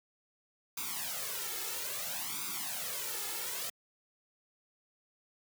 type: noise with flanger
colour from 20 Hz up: white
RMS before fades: -38 dBFS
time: 0.77-3.7 s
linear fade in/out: 5 ms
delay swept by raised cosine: 0.82 to 2.32 ms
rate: 0.6 Hz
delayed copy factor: +0.9
effects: high-pass 150 Hz 12 dB/octave